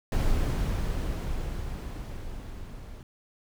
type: noise with level ramp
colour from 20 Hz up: brown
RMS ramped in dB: -24 to -42 dBFS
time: 0.12-3.03 s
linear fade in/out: 2 ms
effects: none